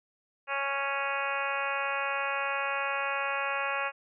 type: harmonic tone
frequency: 277.2 Hz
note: C#4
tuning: in tune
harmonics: 2 / 3 / 4 / 5 / 6 / 7 / 8 / 9 / 10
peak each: -37 / -37 / -35 / -36 / -37 / -41 / -41 / -36 / -41 dBFS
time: 0.47-3.92 s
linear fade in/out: 50 ms
effects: none